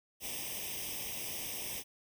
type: noise with comb filter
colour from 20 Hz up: white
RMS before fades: -40 dBFS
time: 0.2-1.84 s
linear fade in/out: 50 ms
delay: 0.35 ms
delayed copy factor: +1
effects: none